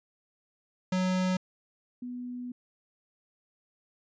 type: tone pair in turn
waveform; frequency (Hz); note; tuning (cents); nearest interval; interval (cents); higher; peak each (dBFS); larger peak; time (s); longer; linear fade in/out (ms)
square / sine; 184.8 / 246.7; F#3 / B3; -2 / -2; perfect fourth; 500; second; -26 / -35; first; 0.92-1.37 / 2.02-2.52; second; 5
effects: resampled to 16000 Hz